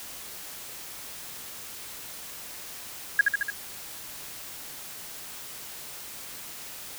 sine tone with echo, 1647 Hz, G#6, 15 cents flat, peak -14 dBFS, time 3.19-3.21 s, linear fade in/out 2 ms, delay 73 ms, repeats 4, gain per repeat -3 dB, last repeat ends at 3.502 s, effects white hiss -41 dBFS RMS until 6.98 s

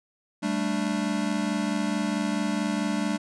square chord, G suspended second, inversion none, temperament equal with one note detuned, 195.43 / 220 / 293.7 Hz, G3 / A3 / D4, -5 / 0 / 0 cents, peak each -30 dBFS, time 0.42-3.18 s, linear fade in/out 20 ms, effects resampled to 22050 Hz

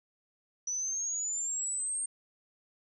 sine exponential sweep, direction up, 5900 to 8690 Hz, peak -31 dBFS, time 0.67-2.06 s, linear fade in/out 5 ms, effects none

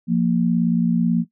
sine tone pair together, 174.2 / 232.5 Hz, F3 / A#3, -4 / -4 cents, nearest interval perfect fourth, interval 500 cents, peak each -18 / -18 dBFS, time 0.07-1.25 s, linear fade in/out 50 ms, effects noise-tail reverb RT60 0.1 s tail -17 dB re dry

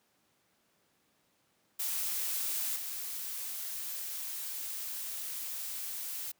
blue noise with level steps, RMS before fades -34 / -39 dBFS, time 1.79-6.32 s, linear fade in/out 10 ms, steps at 2.76 s, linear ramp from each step 2 ms, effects pink hiss -72 dBFS RMS until 6.39 s + high-pass 150 Hz 12 dB/octave

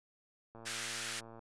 click train, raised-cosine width 1 ms, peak -38 dBFS, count 97, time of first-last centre 0.55-1.392 s, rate 114 Hz
pink band-pass noise, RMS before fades -41 dBFS, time 0.65-1.21 s, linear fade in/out 20 ms, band 1300 to 10000 Hz, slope 48 dB/octave
effects none

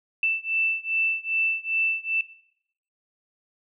sine beating tone pair, 2656 / 2658.5 Hz, E7 / E7, +12 / +14 cents, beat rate 2.5 Hz, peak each -25 dBFS, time 0.23-2.21 s, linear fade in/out 2 ms, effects noise-tail reverb RT60 0.7 s tail -18 dB re dry

